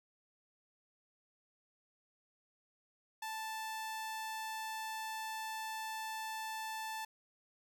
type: tone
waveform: sawtooth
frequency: 880 Hz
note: A5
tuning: in tune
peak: -36 dBFS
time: 3.22-7.05 s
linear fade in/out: 5 ms
effects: none